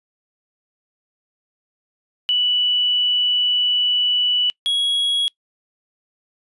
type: tone pair in turn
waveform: sine / triangle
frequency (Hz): 2960 / 3324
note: F#7 / G#7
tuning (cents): 0 / +1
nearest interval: major second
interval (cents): 201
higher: second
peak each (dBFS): -15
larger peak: neither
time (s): 2.29-4.5 / 4.66-5.28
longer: first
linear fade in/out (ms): 0
effects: noise-tail reverb RT60 0.1 s tail -25 dB re dry + resampled to 24000 Hz